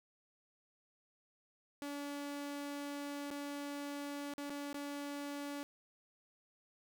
sawtooth tone with dropouts, 286.3 Hz, D4, 44 cents flat, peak -37 dBFS, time 1.82-5.63 s, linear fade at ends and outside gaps 0 ms, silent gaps 3.305-3.312 / 4.337-4.38 / 4.497-4.503 / 4.73-4.743 s, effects 13-bit

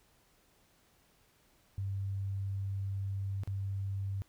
sine tone with dropouts, 98 Hz, G2, in tune, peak -33 dBFS, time 1.78-4.22 s, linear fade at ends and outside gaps 0 ms, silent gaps 3.435-3.475 s, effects pink hiss -68 dBFS RMS until 4.28 s

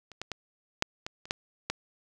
clicks, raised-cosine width 0.2 ms, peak -29 / -18 / -17 / -7 / -18 / -29 / -10 / -12 dBFS, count 8, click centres 0.117 / 0.216 / 0.317 / 0.824 / 1.065 / 1.255 / 1.309 / 1.7 s, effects none

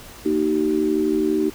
sine chord, Eb major, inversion second, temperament equal with one note detuned, 233.1 / 311.1 / 383.3 Hz, Bb3 / Eb4 / G4, 0 / 0 / -39 cents, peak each -26 / -20 / -21 dBFS, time 0.25-1.5 s, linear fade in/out 10 ms, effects pink hiss -41 dBFS RMS until 1.54 s

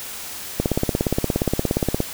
click train, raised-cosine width 2 ms, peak -5 dBFS, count 25, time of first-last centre 0.6-2.004 s, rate 17.1 Hz, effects white hiss -33 dBFS RMS until 2.13 s

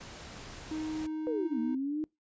pink noise, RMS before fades -46 dBFS, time 0-1.07 s, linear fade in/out 10 ms
triangle tone, 312 Hz, D#4, 5 cents sharp, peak -31 dBFS, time 0.71-1.75 s, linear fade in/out 5 ms
sine linear two-way sweep, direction down then up, 502 to 230 to 314.1 Hz, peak -30 dBFS, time 1.27-2.04 s, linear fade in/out 0 ms, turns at 1.59 s
effects noise-tail reverb RT60 0.2 s tail -25 dB re dry + resampled to 16000 Hz

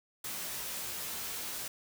white noise with comb filter, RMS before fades -39 dBFS, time 0.24-1.68 s, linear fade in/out 5 ms, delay 17 ms, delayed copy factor +0.7, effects none

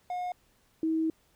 triangle / sine tone pair in turn, 720 / 320.7 Hz, F#5 / E4, -47 / -48 cents, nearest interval octave + major second, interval 1401 cents, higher first, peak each -29 / -25 dBFS, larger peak second, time 0.1-0.32 / 0.83-1.1 s, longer second, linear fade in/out 2 ms, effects pink hiss -67 dBFS RMS until 1.35 s

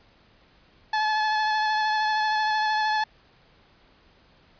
30% pulse tone with vibrato, 860 Hz, A5, 40 cents flat, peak -19 dBFS, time 0.93-3.04 s, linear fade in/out 5 ms, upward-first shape sine, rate 13 Hz, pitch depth 17 cents each way, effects pink hiss -58 dBFS RMS until 4.59 s + resampled to 11025 Hz

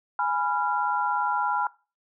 sine chord, F diminished, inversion first, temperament equal with one note detuned, 830.6 / 987.8 / 1381.7 Hz, Ab5 / Cb6 / F6, 0 / 0 / -19 cents, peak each -27 dBFS, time 0.19-1.67 s, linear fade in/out 2 ms, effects noise-tail reverb RT60 0.3 s tail -19 dB re dry

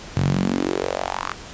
sawtooth tone with high-pass filter sweep, 46.25 Hz, F#1, in tune, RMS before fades -23 dBFS, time 0.16-1.34 s, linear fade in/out 10 ms, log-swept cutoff 110 to 1300 Hz, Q 3.8, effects pink hiss -38 dBFS RMS until 1.53 s + resampled to 16000 Hz

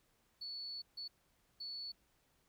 triangle tone bursts at uneven times, 4435 Hz, C#8, in tune, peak -39 dBFS, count 3, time 0.41-0.82 / 0.97-1.08 / 1.6-1.92 s, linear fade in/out 10 ms, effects tanh soft clip ceiling -41 dBFS + pink hiss -75 dBFS RMS until 2.48 s

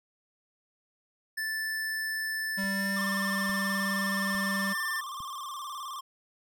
square tone with pitch glide, 1758 to 1787.7 Hz, A6 to A6, -2 to +27 cents, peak -31 dBFS, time 1.37-5.01 s, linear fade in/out 10 ms, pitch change +29 cents, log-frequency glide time 2.61-2.91 s
square tone, 196 Hz, G3, in tune, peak -32 dBFS, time 2.57-4.74 s, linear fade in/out 20 ms
click train, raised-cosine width 5 ms, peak -37 dBFS, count 4, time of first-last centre 2.64-5.204 s, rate 1.17 Hz
square tone with vibrato, 1122 Hz, C#6, 21 cents sharp, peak -37 dBFS, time 2.96-6.01 s, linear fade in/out 10 ms, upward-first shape square, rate 19 Hz, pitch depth 85 cents each way
effects none

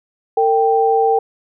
sine tone pair together, 453.3 / 784 Hz, A#4 / G5, -48 / 0 cents, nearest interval major sixth, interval 948 cents, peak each -14 dBFS, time 0.37-1.19 s, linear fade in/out 5 ms, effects none

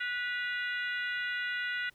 harmonic tone with a mistuned harmonic, 490.1 Hz, B4, 13 cents flat, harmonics 3 / 4 / 5 / 6 / 7 / 8, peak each -34 / -36 / -46 / -42 / -47 / -51 dBFS, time 0-1.9 s, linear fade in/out 10 ms, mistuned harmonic 6, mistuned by -63 cents, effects pink hiss -66 dBFS RMS until 1.94 s

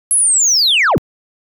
sine linear sweep, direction down, 10990 to 61.2 Hz, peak -7 dBFS, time 0.11-0.98 s, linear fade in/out 0 ms, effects tanh soft clip ceiling -8 dBFS

